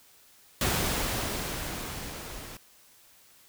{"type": "noise with level ramp", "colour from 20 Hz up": "pink", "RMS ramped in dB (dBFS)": [-26, -43], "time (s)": [0.61, 2.57], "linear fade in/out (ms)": 2, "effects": ["white hiss -58 dBFS RMS until 3.48 s"]}